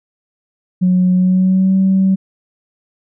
sine tone with pitch glide, 182.4 to 191.03 Hz, F#3 to G3, -24 to -44 cents, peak -8 dBFS, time 0.81-2.16 s, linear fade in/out 20 ms, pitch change +80 cents, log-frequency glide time 1.14-1.76 s, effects tanh soft clip ceiling -5 dBFS

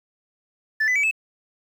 sine tone with pitch steps, 1753 / 2002 / 2287 / 2611 Hz, A6 / B6 / D7 / E7, -7 / +23 / -47 / -17 cents, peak -15 dBFS, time 0.8-1.112 s, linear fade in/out 10 ms, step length 78 ms, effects tanh soft clip ceiling -17 dBFS + 8-bit

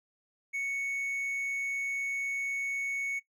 triangle tone, 2218 Hz, C#7, in tune, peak -29 dBFS, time 0.53-3.2 s, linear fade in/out 20 ms, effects noise-tail reverb RT60 0.1 s tail -18 dB re dry

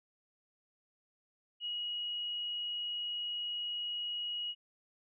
sine tone, 2900 Hz, F#7, 35 cents flat, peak -35 dBFS, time 1.6-4.55 s, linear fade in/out 50 ms, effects none

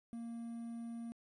triangle tone with quantisation, 232.2 Hz, A#3, 7 cents flat, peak -40 dBFS, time 0.13-1.12 s, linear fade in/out 0 ms, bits 11, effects resampled to 24000 Hz

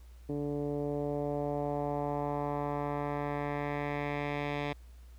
10% pulse tone with low-pass filter sweep, 145.1 Hz, D3, 21 cents flat, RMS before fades -34 dBFS, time 0.29-4.73 s, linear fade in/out 5 ms, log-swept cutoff 370 to 3000 Hz, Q 1.7, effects added 60 Hz sine -49 dBFS peak until 5.18 s + pink hiss -66 dBFS RMS until 5.18 s

